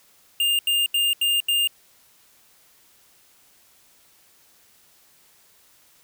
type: tone bursts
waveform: square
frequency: 2808 Hz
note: F7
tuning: 9 cents sharp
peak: -19 dBFS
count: 5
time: 0.4-1.674 s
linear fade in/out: 2 ms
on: 190 ms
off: 81 ms
effects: white hiss -57 dBFS RMS until 6.03 s